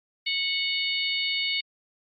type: harmonic tone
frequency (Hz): 736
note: F#5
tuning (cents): -9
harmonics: 3 / 4 / 5 / 6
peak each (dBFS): -29 / -30 / -31 / -32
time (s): 0.26-1.61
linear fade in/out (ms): 10
effects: Opus 48 kbps